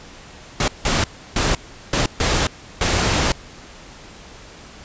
pink noise bursts at uneven times, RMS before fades -18 dBFS, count 6, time 0.6-0.68 / 0.85-1.04 / 1.36-1.55 / 1.93-2.06 / 2.2-2.47 / 2.81-3.32 s, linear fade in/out 2 ms, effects pink hiss -41 dBFS RMS until 4.84 s + resampled to 16000 Hz

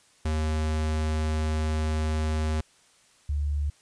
square / sine tone pair in turn, 77.78 / 72.76 Hz, D#2 / D2, 0 / -16 cents, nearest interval minor second, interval 116 cents, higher first, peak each -25 / -24 dBFS, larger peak second, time 0.25-2.61 / 3.29-3.7 s, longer first, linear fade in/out 5 ms, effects white hiss -60 dBFS RMS until 3.81 s + resampled to 22050 Hz

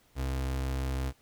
35% pulse tone, 66 Hz, C2, 16 cents sharp, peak -28 dBFS, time 0.15-1.13 s, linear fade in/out 50 ms, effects pink hiss -65 dBFS RMS until 1.21 s

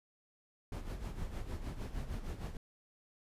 brown noise with tremolo, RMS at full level -38 dBFS, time 0.72-2.57 s, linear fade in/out 2 ms, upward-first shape sine, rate 6.5 Hz, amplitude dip 65%, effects resampled to 32000 Hz

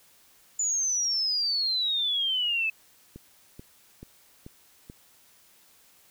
sine exponential sweep, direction down, 7040 to 2586 Hz, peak -24 dBFS, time 0.59-2.7 s, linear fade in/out 5 ms
click train, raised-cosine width 3 ms, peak -29 dBFS, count 5, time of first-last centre 3.16-4.899 s, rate 2.3 Hz
effects white hiss -59 dBFS RMS until 6.1 s

